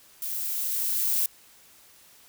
violet noise with level ramp, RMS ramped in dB -32 to -24 dBFS, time 0.22-1.26 s, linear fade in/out 2 ms, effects white hiss -55 dBFS RMS until 2.28 s

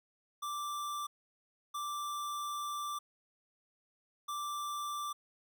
square tone bursts at uneven times, 1174.7 Hz, D6, in tune, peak -37 dBFS, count 3, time 0.42-1.07 / 1.74-2.99 / 4.28-5.13 s, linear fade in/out 10 ms, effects none

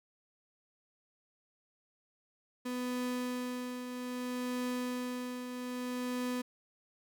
35% pulse tone with tremolo, 249 Hz, B3, 14 cents sharp, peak -31 dBFS, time 2.65-6.42 s, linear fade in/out 10 ms, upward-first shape triangle, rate 0.62 Hz, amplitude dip 55%, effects none

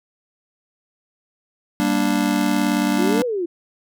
square chord, G minor, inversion none, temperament just, 196 / 235.2 / 294 Hz, G3 / Bb3 / D4, 0 / +16 / +2 cents, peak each -23 / -23 / -21 dBFS, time 1.8-3.22 s, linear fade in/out 0 ms
sine exponential two-way sweep, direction up then down, 329.6 to 510 to 329.6 Hz, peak -20 dBFS, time 2.98-3.46 s, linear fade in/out 10 ms, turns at 3.24 s
effects none

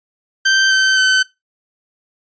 sawtooth tone with pitch steps, 1560 / 1543 / 1526.1 Hz, G6 / G6 / G6, -9 / -28 / -47 cents, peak -7 dBFS, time 0.45-1.23 s, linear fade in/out 10 ms, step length 260 ms, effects noise-tail reverb RT60 0.2 s tail -19 dB re dry + resampled to 16000 Hz

